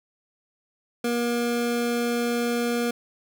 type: tone pair together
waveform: square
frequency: 238.2 / 476.1 Hz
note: A#3 / A#4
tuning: +38 / +37 cents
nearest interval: octave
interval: 1199 cents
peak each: -26 / -27 dBFS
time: 1.04-2.91 s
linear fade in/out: 5 ms
effects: none